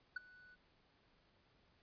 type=tone with ADSR envelope; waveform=triangle; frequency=1484 Hz; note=F#6; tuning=5 cents sharp; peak=-35 dBFS; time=0.16-0.56 s; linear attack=6 ms; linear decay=15 ms; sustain=-23 dB; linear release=25 ms; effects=pink hiss -73 dBFS RMS until 1.82 s + resampled to 11025 Hz